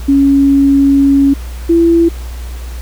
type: tone pair in turn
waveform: sine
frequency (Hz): 277.2 / 335.5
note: C#4 / E4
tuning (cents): 0 / +31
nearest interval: minor third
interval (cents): 331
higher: second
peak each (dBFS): -5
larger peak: neither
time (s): 0.08-1.34 / 1.69-2.09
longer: first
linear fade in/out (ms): 10
effects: added 60 Hz sine -21 dBFS peak until 2.81 s + pink hiss -35 dBFS RMS until 2.81 s